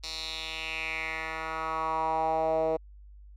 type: tone with band-pass filter sweep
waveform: 10% pulse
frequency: 160 Hz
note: D#3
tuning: 49 cents sharp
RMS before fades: -31 dBFS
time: 0.03-2.77 s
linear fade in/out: 10 ms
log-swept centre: 4700 to 540 Hz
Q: 3.9
effects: added 50 Hz sine -47 dBFS peak until 3.36 s